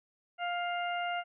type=harmonic tone; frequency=702 Hz; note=F5; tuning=9 cents sharp; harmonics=1 / 2 / 3 / 4; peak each=-33 / -38 / -41 / -42 dBFS; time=0.38-1.24 s; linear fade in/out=50 ms; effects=none